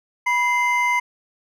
triangle tone pair together, 979 / 2078 Hz, B5 / C7, -15 / -12 cents, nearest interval octave + minor second, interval 1303 cents, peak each -18 dBFS, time 0.26-1 s, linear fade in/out 10 ms, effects none

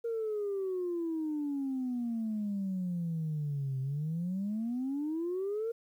sine exponential two-way sweep, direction down then up, 468.6 to 130.81 to 468.6 Hz, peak -30 dBFS, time 0.04-5.72 s, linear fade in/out 10 ms, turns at 3.8 s, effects tanh soft clip ceiling -28 dBFS + 11-bit

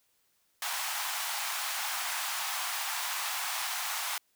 pink high-pass noise, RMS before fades -34 dBFS, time 0.62-4.18 s, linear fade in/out 2 ms, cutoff 750 Hz, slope 48 dB/octave, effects white hiss -72 dBFS RMS until 4.35 s

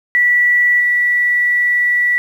sine tone with level steps, 1953 Hz, B6, 20 cents flat, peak -9 / -11 dBFS, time 0.15-2.18 s, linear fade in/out 0 ms, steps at 0.8 s, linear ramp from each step 5 ms, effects 7-bit

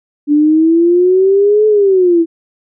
sine exponential two-way sweep, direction up then down, 290 to 432.1 to 325.4 Hz, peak -6 dBFS, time 0.27-2.26 s, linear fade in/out 50 ms, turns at 1.67 s, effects none

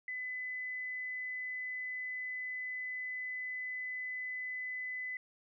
sine tone, 2009 Hz, B6, 29 cents sharp, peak -37 dBFS, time 0.08-5.17 s, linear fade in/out 2 ms, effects none

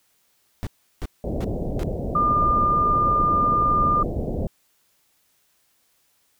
brown noise bursts, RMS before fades -27 dBFS, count 4, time 0.63-1.832 s, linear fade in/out 0 ms, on 38 ms, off 350 ms
pink low-pass noise, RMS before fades -26 dBFS, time 1.24-4.47 s, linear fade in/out 2 ms, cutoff 670 Hz, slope 48 dB/octave
sine tone, 1204 Hz, D6, 43 cents sharp, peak -17 dBFS, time 2.15-4.03 s, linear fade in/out 5 ms
effects white hiss -65 dBFS RMS until 6.39 s

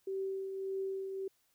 sine tone with tremolo, 385.7 Hz, G4, 28 cents flat, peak -33 dBFS, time 0.07-1.28 s, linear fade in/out 5 ms, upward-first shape triangle, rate 1.7 Hz, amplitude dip 45%, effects white hiss -74 dBFS RMS until 1.54 s

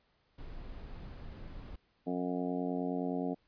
brown noise, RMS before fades -45 dBFS, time 0.38-1.76 s, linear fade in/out 5 ms
harmonic tone, 89.7 Hz, F2, 47 cents sharp, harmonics 2 / 3 / 4 / 5 / 6 / 7 / 8 / 9, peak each -39 / -35 / -43 / -40 / -51 / -43 / -43 / -51 dBFS, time 2.06-3.35 s, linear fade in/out 20 ms
effects pink hiss -73 dBFS RMS until 3.47 s + resampled to 11025 Hz

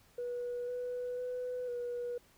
sine tone with pitch steps, 486.7 / 493.8 / 498.4 / 484.2 Hz, B4 / B4 / B4 / B4, -25 / 0 / +16 / -34 cents, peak -34 dBFS, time 0.18-2.18 s, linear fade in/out 5 ms, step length 500 ms, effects tanh soft clip ceiling -32 dBFS + pink hiss -65 dBFS RMS until 2.37 s

